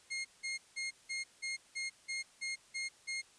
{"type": "tone bursts", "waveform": "sawtooth", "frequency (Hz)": 2139, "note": "C7", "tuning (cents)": 38, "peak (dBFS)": -33, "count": 10, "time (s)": [0.1, 3.22], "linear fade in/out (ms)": 20, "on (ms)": 150, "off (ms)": 180, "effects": ["white hiss -63 dBFS RMS until 3.38 s", "resampled to 22050 Hz"]}